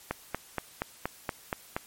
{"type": "click train", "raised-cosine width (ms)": 0.5, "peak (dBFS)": -14, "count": 8, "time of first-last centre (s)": [0.11, 1.765], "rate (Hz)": 4.23, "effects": ["white hiss -53 dBFS RMS until 1.86 s", "MP3 64 kbps"]}